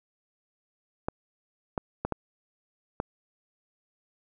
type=clicks; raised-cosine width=1 ms; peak=-14 dBFS; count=5; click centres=1.085 / 1.778 / 2.05 / 2.123 / 3.001 s; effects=none